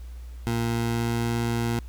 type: tone with pitch glide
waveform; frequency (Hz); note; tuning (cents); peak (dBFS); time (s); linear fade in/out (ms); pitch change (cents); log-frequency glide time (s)
20% pulse; 116.54 to 117.35; A#2 to A#2; 0 to +12; -19; 0.47-1.79; 0; +12; 0.72-1.27
effects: added 60 Hz sine -36 dBFS peak until 1.88 s + pink hiss -57 dBFS RMS until 1.88 s